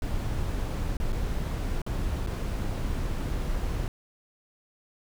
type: noise with dropouts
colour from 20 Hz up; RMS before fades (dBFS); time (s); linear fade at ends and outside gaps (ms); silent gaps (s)
brown; -29; 0.02-3.88; 1; 0.969-1 / 1.122-1.128 / 1.818-1.864 / 2.264-2.272
effects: none